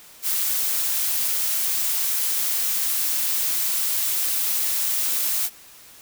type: noise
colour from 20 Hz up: blue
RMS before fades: -23 dBFS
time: 0.22-5.5 s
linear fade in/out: 50 ms
effects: white hiss -47 dBFS RMS until 6.01 s